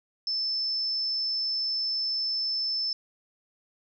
sine tone, 5274 Hz, E8, in tune, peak -26 dBFS, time 0.27-2.93 s, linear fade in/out 2 ms, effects none

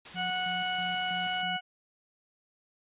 white noise, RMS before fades -44 dBFS, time 0.05-1.42 s, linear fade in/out 5 ms
sine tone with tremolo, 178.4 Hz, F3, 37 cents sharp, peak -40 dBFS, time 0.14-1.57 s, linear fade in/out 10 ms, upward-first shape square, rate 3.1 Hz, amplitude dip 70%
harmonic tone, 735 Hz, F#5, 12 cents flat, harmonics 1 / 2 / 3 / 4, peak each -33 / -35 / -38 / -34 dBFS, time 0.15-1.61 s, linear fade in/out 50 ms
effects resampled to 8000 Hz

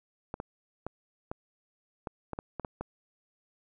clicks, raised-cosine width 1 ms, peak -21 dBFS, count 10, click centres 0.341 / 0.401 / 0.866 / 1.315 / 2.072 / 2.333 / 2.389 / 2.597 / 2.648 / 2.81 s, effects none

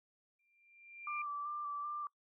sine tone with exponential growth, 2378 Hz, D7, 21 cents sharp, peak -38 dBFS, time 0.39-1.22 s, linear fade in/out 5 ms, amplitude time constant 180 ms
sine tone with vibrato, 1174.7 Hz, D6, in tune, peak -38 dBFS, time 1.07-2.07 s, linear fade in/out 2 ms, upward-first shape square, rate 2.6 Hz, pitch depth 19 cents each way
effects noise-tail reverb RT60 0.1 s tail -23 dB re dry

